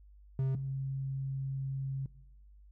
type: tone pair in turn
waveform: triangle / sine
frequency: 133.1 / 135.19 Hz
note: C3 / C#3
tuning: +30 / -43 cents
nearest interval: unison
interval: 27 cents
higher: second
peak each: -26 / -33 dBFS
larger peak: first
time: 0.39-0.55 / 0.55-2.06 s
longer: second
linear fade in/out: 2 ms
effects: noise-tail reverb RT60 1.0 s tail -20 dB re dry + added 50 Hz sine -54 dBFS peak until 2.71 s